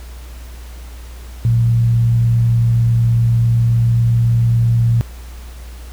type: tone with frequency modulation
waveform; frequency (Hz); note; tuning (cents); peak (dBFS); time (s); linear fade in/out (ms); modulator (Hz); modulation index
sine; 116.54; A#2; 0; -10; 1.45-5.01; 0; 67.4; 0.22
effects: added 60 Hz sine -30 dBFS peak until 5.92 s + pink hiss -42 dBFS RMS until 5.92 s